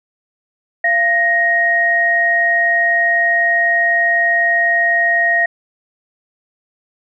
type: tone pair together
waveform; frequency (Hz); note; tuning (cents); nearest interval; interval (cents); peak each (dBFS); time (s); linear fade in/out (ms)
sine; 684 / 1872; F5 / A#6; -36 / +7; octave + perfect fourth; 1743; -18 / -12; 0.84-5.46; 5
effects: none